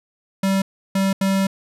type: tone bursts at uneven times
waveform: square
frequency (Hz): 193.7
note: G3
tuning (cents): -20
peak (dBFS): -17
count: 3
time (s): 0.43-0.62 / 0.95-1.13 / 1.21-1.47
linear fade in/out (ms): 5
effects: resampled to 32000 Hz